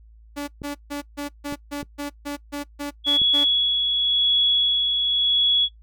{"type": "tone bursts", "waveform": "sawtooth", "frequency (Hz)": 287.9, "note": "D4", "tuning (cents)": -34, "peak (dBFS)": -23, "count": 12, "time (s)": [0.36, 3.45], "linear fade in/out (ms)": 20, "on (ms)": 120, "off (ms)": 150}
{"type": "clicks", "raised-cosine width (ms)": 3, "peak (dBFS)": -22, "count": 4, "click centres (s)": [0.618, 1.525, 1.829, 3.217]}
{"type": "tone with tremolo", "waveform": "sine", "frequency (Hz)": 3366, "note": "G#7", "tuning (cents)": 23, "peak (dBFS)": -15, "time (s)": [3.04, 5.69], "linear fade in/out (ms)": 50, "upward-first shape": "sine", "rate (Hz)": 0.91, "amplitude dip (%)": 35}
{"effects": ["noise-tail reverb RT60 0.1 s tail -21 dB re dry", "added 55 Hz sine -46 dBFS peak until 5.82 s"]}